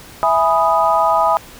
sine chord, E major seventh, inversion none, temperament equal, 659.3 / 830.6 / 987.8 / 1244.5 Hz, E5 / G#5 / B5 / D#6, 0 / 0 / 0 / 0 cents, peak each -17 dBFS, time 0.23-1.37 s, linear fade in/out 0 ms, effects pink hiss -39 dBFS RMS until 1.59 s

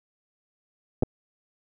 clicks, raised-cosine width 2 ms, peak -10 dBFS, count 2, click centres 1.025 / 1.033 s, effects none

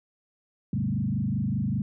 sine tone with frequency modulation, 165.3 Hz, E3, 5 cents sharp, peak -24 dBFS, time 0.73-1.82 s, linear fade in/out 2 ms, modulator 25.1 Hz, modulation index 2.6, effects none

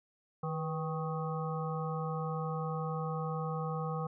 harmonic tone with a mistuned harmonic, 157 Hz, D#3, 16 cents sharp, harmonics 1 / 3 / 5 / 7 / 8, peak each -35 / -40 / -42 / -43 / -44 dBFS, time 0.43-4.07 s, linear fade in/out 5 ms, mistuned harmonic 3, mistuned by +63 cents, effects none

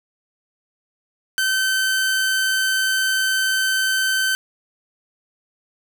sawtooth tone, 1539 Hz, G6, 32 cents flat, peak -14 dBFS, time 1.38-4.35 s, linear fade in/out 0 ms, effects none

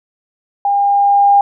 sine tone with level ramp, 805 Hz, G5, 46 cents sharp, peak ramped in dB -11 to -5 dBFS, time 0.65-1.41 s, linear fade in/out 2 ms, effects none

